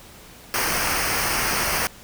pink noise with comb filter, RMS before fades -23 dBFS, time 0.54-1.87 s, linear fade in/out 0 ms, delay 0.27 ms, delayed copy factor -0.65, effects pink hiss -45 dBFS RMS until 2.03 s

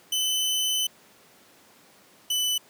sawtooth tone pair in turn, 3029 / 2992 Hz, F#7 / F#7, +40 / +19 cents, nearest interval unison, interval 21 cents, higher first, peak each -20 dBFS, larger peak neither, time 0.12-0.87 / 2.3-2.58 s, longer first, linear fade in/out 5 ms, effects pink hiss -55 dBFS RMS until 2.69 s + high-pass 200 Hz 12 dB/octave

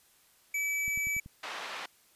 square tone, 2298 Hz, D7, 38 cents flat, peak -30 dBFS, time 0.54-1.2 s, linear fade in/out 5 ms
click train, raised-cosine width 5 ms, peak -34 dBFS, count 5, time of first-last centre 0.88-1.261 s, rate 10.5 Hz
pink band-pass noise, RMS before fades -40 dBFS, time 1.43-1.86 s, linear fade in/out 5 ms, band 820 to 3500 Hz, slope 12 dB/octave
effects white hiss -64 dBFS RMS until 2.15 s + resampled to 32000 Hz

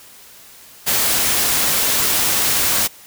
white noise, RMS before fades -17 dBFS, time 0.86-2.88 s, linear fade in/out 20 ms, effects white hiss -43 dBFS RMS until 3.06 s

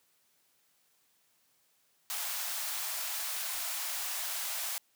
white high-pass noise, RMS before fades -36 dBFS, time 2.1-4.78 s, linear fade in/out 0 ms, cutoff 610 Hz, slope 48 dB/octave, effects white hiss -71 dBFS RMS until 4.95 s + high-pass 100 Hz 12 dB/octave

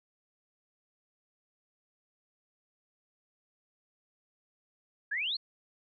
sine exponential sweep, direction up, 1598 to 4461 Hz, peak -30 dBFS, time 5.11-5.37 s, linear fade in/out 10 ms, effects none

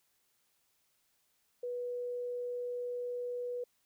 sine tone, 489.3 Hz, B4, 16 cents flat, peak -35 dBFS, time 1.63-3.64 s, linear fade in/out 5 ms, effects white hiss -75 dBFS RMS until 3.85 s

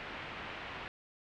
white low-pass noise, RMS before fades -44 dBFS, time 0-0.88 s, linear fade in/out 0 ms, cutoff 2700 Hz, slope 24 dB/octave, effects none

